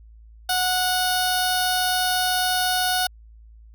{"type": "tone with notch filter", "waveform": "10% pulse", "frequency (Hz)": 734, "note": "F#5", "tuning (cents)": -14, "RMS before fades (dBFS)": -22, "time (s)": [0.49, 3.07], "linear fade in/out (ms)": 5, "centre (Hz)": 2300, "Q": 1.4, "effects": ["added 55 Hz sine -44 dBFS peak until 3.74 s"]}